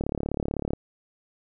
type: click train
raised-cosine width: 2 ms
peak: -14 dBFS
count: 27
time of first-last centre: 0.01-0.734 s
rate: 35.9 Hz
effects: none